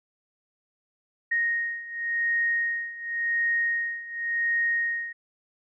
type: beating tone pair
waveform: sine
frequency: 1864.7 / 1865.61 Hz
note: A#6 / A#6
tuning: 0 / +1 cents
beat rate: 0.91 Hz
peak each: -29 / -26 dBFS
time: 1.31-5.13 s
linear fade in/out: 10 ms
effects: none